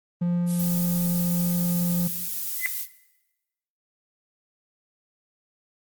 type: tone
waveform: triangle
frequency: 174.61 Hz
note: F3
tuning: in tune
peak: -19 dBFS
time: 0.21-2.08 s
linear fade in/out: 10 ms
type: noise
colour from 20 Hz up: violet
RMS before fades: -30 dBFS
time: 0.46-2.87 s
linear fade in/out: 50 ms
type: tone with exponential growth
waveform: sine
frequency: 2029 Hz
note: B6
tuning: 46 cents sharp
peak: -18 dBFS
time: 2.57-2.66 s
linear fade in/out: 0 ms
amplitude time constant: 19 ms
effects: noise-tail reverb RT60 1.0 s tail -17 dB re dry + Opus 32 kbps